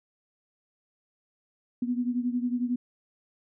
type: beating tone pair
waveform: sine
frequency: 242.5 / 253.5 Hz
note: B3 / B3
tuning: -31 / +45 cents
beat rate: 11 Hz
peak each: -27 / -31 dBFS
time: 1.82-2.76 s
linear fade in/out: 5 ms
effects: none